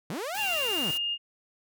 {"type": "linear two-way sweep", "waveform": "sawtooth", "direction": "up then down", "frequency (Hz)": [130.81, 880, 130.81], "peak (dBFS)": -28, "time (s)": [0.1, 0.91], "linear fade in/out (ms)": 0, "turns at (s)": 0.39}
{"type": "noise", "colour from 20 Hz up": "white", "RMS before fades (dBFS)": -39, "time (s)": [0.34, 0.98], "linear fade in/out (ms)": 10}
{"type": "tone with pitch glide", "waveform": "sine", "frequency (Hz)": [2778, 2831], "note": ["F7", "F7"], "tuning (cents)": [-10, 23], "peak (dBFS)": -27, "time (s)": [0.36, 1.18], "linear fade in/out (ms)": 50, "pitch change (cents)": 33, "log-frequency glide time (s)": [0.49, 0.95]}
{"effects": []}